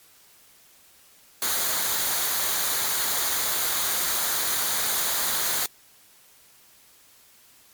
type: noise with comb filter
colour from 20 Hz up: white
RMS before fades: -25 dBFS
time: 1.42-5.66 s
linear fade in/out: 2 ms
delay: 0.37 ms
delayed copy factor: -0.5
effects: white hiss -55 dBFS RMS until 7.73 s + MP3 96 kbps